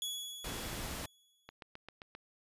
sawtooth tone with exponential decay, 3378 Hz, G#7, 29 cents sharp, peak -32 dBFS, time 0.02-1.5 s, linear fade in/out 1 ms, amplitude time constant 320 ms
pink noise, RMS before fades -41 dBFS, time 0.44-1.06 s, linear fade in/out 5 ms
click train, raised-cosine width 0.3 ms, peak -31 dBFS, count 6, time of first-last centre 1.49-2.151 s, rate 7.57 Hz
effects resampled to 32000 Hz

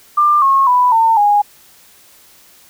sine tone with pitch steps, 1192 / 1086.8 / 990.8 / 903.4 / 823.6 Hz, D6 / C#6 / B5 / A5 / G#5, +25 / -35 / +5 / +45 / -15 cents, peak -8 dBFS, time 0.17-1.42 s, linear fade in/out 10 ms, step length 250 ms, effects white hiss -46 dBFS RMS until 2.69 s

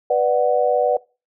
sine chord, B minor, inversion none, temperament just, 493.9 / 592.7 / 740.8 Hz, B4 / D5 / F#5, 0 / +16 / +2 cents, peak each -18 / -19 / -20 dBFS, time 0.1-0.97 s, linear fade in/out 5 ms, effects noise-tail reverb RT60 0.3 s tail -22 dB re dry

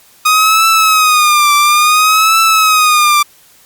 sawtooth tone with vibrato, 1244.5 Hz, D#6, in tune, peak -3 dBFS, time 0.25-3.23 s, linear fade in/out 10 ms, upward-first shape triangle, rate 0.58 Hz, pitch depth 110 cents each way, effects white hiss -45 dBFS RMS until 3.65 s + Opus 48 kbps

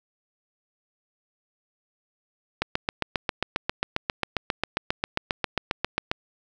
click train, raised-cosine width 0.3 ms, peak -7 dBFS, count 27, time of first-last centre 2.62-6.115 s, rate 7.44 Hz, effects none

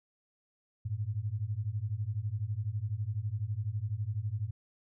sine beating tone pair, 99.1 / 111.1 Hz, G2 / A2, +19 / +17 cents, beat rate 12 Hz, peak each -35 / -34 dBFS, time 0.85-4.51 s, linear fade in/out 10 ms, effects none

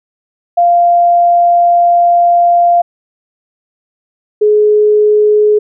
sine tone pair in turn, 695 / 421.7 Hz, F5 / G#4, -9 / +26 cents, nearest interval major sixth, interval 865 cents, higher first, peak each -5 dBFS, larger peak neither, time 0.57-2.82 / 4.41-5.59 s, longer first, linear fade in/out 10 ms, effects none

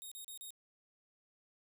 5% pulse tone bursts, 3725 Hz, A#7, 2 cents flat, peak -38 dBFS, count 4, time 0.02-0.505 s, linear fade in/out 0 ms, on 95 ms, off 35 ms, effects none

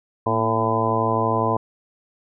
harmonic tone with a mistuned harmonic, 112 Hz, A2, 31 cents sharp, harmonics 1 / 2 / 3 / 4 / 5 / 6 / 7 / 8 / 9, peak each -26 / -28 / -29 / -26 / -28 / -27 / -29 / -29 / -23 dBFS, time 0.26-1.57 s, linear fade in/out 5 ms, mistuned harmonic 2, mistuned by +52 cents, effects none

